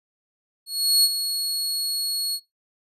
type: tone with ADSR envelope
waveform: sawtooth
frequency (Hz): 4339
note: C#8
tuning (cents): -38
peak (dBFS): -11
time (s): 0.66-2.4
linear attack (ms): 380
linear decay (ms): 42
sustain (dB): -10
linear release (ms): 60
effects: noise-tail reverb RT60 0.2 s tail -20 dB re dry + resampled to 32000 Hz